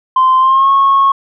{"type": "tone with pitch glide", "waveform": "sine", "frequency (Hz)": [1039, 1095.1], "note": ["C6", "C#6"], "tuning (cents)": [-12, -21], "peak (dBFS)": -5, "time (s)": [0.16, 1.12], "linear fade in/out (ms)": 5, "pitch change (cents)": 91, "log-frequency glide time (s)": [0.39, 0.7], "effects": ["tanh soft clip ceiling -3 dBFS"]}